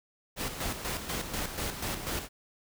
pink noise with tremolo, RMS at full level -33 dBFS, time 0.36-2.29 s, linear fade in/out 50 ms, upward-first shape square, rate 4.1 Hz, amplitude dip 55%, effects none

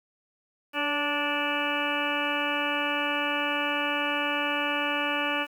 harmonic tone with a mistuned harmonic, 291.9 Hz, D4, 10 cents flat, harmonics 1 / 2 / 3 / 4 / 5 / 6 / 8 / 9 / 10, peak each -34 / -34 / -34 / -34 / -34 / -34 / -34 / -34 / -34 dBFS, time 0.73-5.47 s, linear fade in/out 50 ms, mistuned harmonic 2, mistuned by -28 cents, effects 9-bit

